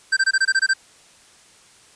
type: tone bursts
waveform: square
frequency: 1565 Hz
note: G6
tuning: 3 cents flat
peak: -15 dBFS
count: 9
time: 0.12-0.737 s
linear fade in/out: 10 ms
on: 49 ms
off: 22 ms
effects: white hiss -51 dBFS RMS until 1.95 s + resampled to 22050 Hz